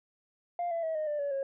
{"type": "tone with pitch steps", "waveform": "sine", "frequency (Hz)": [698.5, 670.4, 643.5, 617.6, 592.8, 569, 546.1], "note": ["F5", "E5", "E5", "D#5", "D5", "C#5", "C#5"], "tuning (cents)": [0, 29, -42, -13, 16, 45, -26], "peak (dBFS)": -28, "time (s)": [0.59, 1.43], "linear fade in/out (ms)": 2, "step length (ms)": 120, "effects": ["tanh soft clip ceiling -27 dBFS"]}